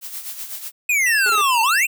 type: noise with tremolo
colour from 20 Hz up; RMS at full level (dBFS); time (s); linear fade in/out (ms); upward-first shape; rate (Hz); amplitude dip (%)
blue; -29; 0.01-0.72; 50; sine; 8; 60
type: exponential two-way sweep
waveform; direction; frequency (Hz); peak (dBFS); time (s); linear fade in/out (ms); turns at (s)
square; down then up; 2542 to 877 to 2542; -16; 0.89-1.86; 5; 1.62
type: tone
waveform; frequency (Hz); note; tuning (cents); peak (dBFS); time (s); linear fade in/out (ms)
square; 2696; E7; +38; -23; 1.06-1.87; 5
type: tone bursts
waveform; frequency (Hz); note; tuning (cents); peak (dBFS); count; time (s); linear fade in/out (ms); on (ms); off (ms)
sawtooth; 416.2; G#4; +4; -24; 3; 1.26-1.413; 0; 37; 21
effects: none